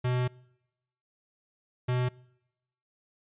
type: tone bursts at uneven times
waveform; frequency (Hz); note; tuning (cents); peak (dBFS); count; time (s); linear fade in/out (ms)
square; 125; B2; +21; -26; 2; 0.04-0.28 / 1.88-2.09; 10
effects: noise-tail reverb RT60 0.9 s tail -25 dB re dry + resampled to 8000 Hz